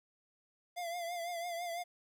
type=tone with vibrato; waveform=square; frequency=690 Hz; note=F5; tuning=21 cents flat; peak=-38 dBFS; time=0.76-1.84 s; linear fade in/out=20 ms; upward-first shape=triangle; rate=6 Hz; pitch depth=66 cents each way; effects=12-bit